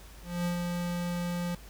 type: tone with ADSR envelope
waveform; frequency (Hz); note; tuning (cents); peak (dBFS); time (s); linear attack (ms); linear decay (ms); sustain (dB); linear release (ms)
square; 174.9; F3; +3; -28; 0.23-1.55; 220; 110; -3; 4
effects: added 50 Hz sine -48 dBFS peak until 1.69 s + pink hiss -53 dBFS RMS until 1.69 s